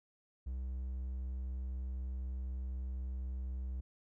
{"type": "tone", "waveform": "triangle", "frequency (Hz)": 64, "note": "C2", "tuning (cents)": -38, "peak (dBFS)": -35, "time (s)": [0.46, 3.81], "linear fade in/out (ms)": 10, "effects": []}